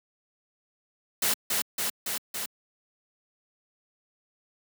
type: noise with echo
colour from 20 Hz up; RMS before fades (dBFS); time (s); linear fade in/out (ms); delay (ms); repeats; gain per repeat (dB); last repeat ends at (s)
white; -25; 1.22-1.34; 5; 280; 4; -2; 2.46
effects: high-pass 150 Hz 12 dB/octave